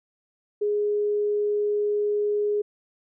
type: tone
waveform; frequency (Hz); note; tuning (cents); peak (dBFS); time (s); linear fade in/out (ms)
sine; 415.3; G#4; 0; -21; 0.61-2.62; 10
effects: none